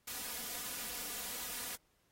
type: noise with comb filter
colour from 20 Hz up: white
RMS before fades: -42 dBFS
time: 0.07-1.76 s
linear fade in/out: 10 ms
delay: 4.1 ms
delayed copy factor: +0.65
effects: pink hiss -75 dBFS RMS until 2.11 s + AAC 48 kbps